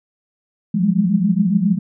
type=tone cluster; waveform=sine; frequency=172.1 / 184.3 / 203.7 / 211.1 Hz; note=F3 / F#3 / G#3 / G#3; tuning=-25 / -7 / -33 / +29 cents; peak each=-19 dBFS; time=0.74-1.79 s; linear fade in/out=10 ms; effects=none

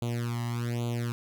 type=tone with flanger; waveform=sawtooth; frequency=118.9 Hz; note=A#2; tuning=35 cents sharp; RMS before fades=-31 dBFS; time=0.02-1.12 s; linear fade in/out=0 ms; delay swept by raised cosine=0.28 to 1.02 ms; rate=1.2 Hz; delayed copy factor=+1; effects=none

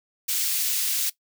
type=high-pass noise; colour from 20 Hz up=white; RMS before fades=-25 dBFS; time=0.28-1.1 s; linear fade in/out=10 ms; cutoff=2900 Hz; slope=12 dB/octave; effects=noise-tail reverb RT60 0.1 s tail -18 dB re dry

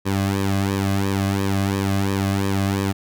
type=tone with flanger; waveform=sawtooth; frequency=98 Hz; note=G2; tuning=in tune; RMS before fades=-21 dBFS; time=0.05-2.93 s; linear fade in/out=20 ms; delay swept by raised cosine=1.4 to 2.22 ms; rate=2.9 Hz; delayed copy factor=-0.9; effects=none

